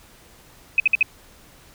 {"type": "tone bursts", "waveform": "sine", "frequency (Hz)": 2531, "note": "D#7", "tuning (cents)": 29, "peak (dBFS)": -12, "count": 4, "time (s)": [0.78, 1.028], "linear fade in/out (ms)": 2, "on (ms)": 20, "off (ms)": 56, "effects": ["pink hiss -50 dBFS RMS until 1.74 s"]}